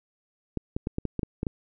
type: clicks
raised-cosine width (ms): 3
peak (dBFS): -15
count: 9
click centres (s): 0.573 / 0.765 / 0.871 / 0.984 / 1.053 / 1.193 / 1.232 / 1.431 / 1.468
effects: none